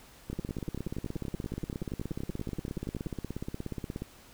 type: two click trains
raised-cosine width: 3 ms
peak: -22 / -23 dBFS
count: 63 / 30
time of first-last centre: 0.33-4.02 / 0.3-3.062 s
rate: 16.8 / 10.5 Hz
effects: pink hiss -55 dBFS RMS until 4.33 s